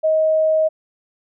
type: tone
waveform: sine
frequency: 630 Hz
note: D#5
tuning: 21 cents sharp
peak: -13 dBFS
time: 0.03-0.69 s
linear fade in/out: 20 ms
effects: none